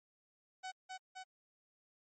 sawtooth tone with echo, 750 Hz, F#5, 23 cents sharp, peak -38 dBFS, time 0.63-0.72 s, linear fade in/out 20 ms, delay 260 ms, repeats 2, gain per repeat -2 dB, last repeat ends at 1.24 s, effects MP3 32 kbps

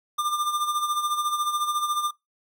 square tone with tremolo, 1198 Hz, D6, 34 cents sharp, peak -22 dBFS, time 0.18-2.11 s, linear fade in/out 10 ms, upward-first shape sine, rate 14 Hz, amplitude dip 60%, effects noise-tail reverb RT60 0.2 s tail -23 dB re dry

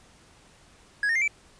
triangle tone with pitch steps, 1665 / 1836 / 2109 / 2319 Hz, G#6 / A#6 / C7 / D7, +4 / -27 / +13 / -22 cents, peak -20 dBFS, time 1.03-1.278 s, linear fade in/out 2 ms, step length 62 ms, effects pink hiss -56 dBFS RMS until 1.59 s + resampled to 22050 Hz

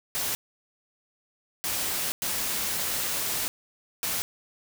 white noise bursts at uneven times, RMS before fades -29 dBFS, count 4, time 0.15-0.35 / 1.64-2.12 / 2.22-3.48 / 4.03-4.22 s, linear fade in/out 0 ms, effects none

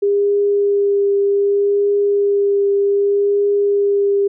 sine tone with vibrato, 403.1 Hz, G4, 48 cents sharp, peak -12 dBFS, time 0.02-4.28 s, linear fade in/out 10 ms, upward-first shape triangle, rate 0.65 Hz, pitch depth 14 cents each way, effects none

